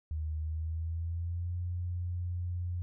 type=tone with pitch glide; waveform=sine; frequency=77.78 to 88.32 Hz; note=D#2 to F2; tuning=0 to +20 cents; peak=-32 dBFS; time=0.11-2.82 s; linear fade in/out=0 ms; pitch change=+220 cents; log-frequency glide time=0.39-1.57 s; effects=none